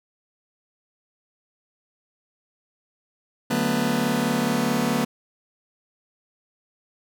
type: chord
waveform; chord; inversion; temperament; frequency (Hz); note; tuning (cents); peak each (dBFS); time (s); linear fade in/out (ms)
sawtooth; B minor seventh; first; just; 148.16 / 185.21 / 222.2 / 246.9; D3 / F#3 / A3 / B3; +16 / +2 / +17 / 0; -26 / -25 / -21 / -20; 3.5-5.05; 10
effects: none